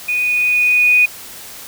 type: tone with level ramp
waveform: sine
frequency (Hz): 2474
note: D#7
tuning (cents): -10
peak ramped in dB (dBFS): -15 to -7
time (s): 0.08-1.06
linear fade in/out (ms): 10
effects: white hiss -34 dBFS RMS until 1.67 s